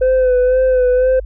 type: tone with vibrato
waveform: sine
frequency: 508 Hz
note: B4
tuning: 49 cents sharp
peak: -7 dBFS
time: 0.01-1.2 s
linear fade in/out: 10 ms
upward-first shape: sine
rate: 2 Hz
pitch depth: 35 cents each way
effects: tanh soft clip ceiling -9 dBFS + added 50 Hz sine -25 dBFS peak until 1.25 s